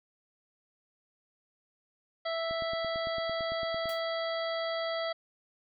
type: harmonic tone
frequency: 659.3 Hz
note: E5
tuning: in tune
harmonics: 1 / 2 / 3 / 5 / 6 / 7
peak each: -32 / -39 / -40 / -42 / -48 / -44 dBFS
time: 2.25-5.13 s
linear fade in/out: 10 ms
type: click train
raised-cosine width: 3 ms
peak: -32 dBFS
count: 13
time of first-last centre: 2.51-3.857 s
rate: 8.91 Hz
type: noise with exponential decay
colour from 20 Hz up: white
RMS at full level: -44 dBFS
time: 3.89-4.05 s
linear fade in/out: 1 ms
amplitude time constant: 34 ms
effects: none